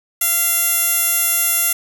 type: tone with band-pass filter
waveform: 15% pulse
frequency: 688 Hz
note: F5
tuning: 26 cents flat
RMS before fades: -17 dBFS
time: 0.21-1.73 s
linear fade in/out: 5 ms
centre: 12000 Hz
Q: 2.3
effects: 7-bit